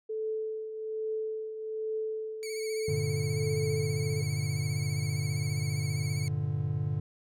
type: tone with tremolo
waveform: sine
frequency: 437.1 Hz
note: A4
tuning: 11 cents flat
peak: -29 dBFS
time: 0.09-4.22 s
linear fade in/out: 10 ms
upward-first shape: triangle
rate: 1.2 Hz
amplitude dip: 60%
type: tone with vibrato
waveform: 15% pulse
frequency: 2236 Hz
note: C#7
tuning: 14 cents sharp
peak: -33 dBFS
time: 2.43-6.28 s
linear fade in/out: 0 ms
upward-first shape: sine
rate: 15 Hz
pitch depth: 54 cents each way
type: chord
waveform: triangle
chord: G minor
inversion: none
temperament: equal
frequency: 98 / 116.54 / 146.83 Hz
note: G2 / Bb2 / D3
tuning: 0 / 0 / 0 cents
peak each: -32 / -32 / -29 dBFS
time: 2.88-7 s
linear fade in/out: 5 ms
effects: none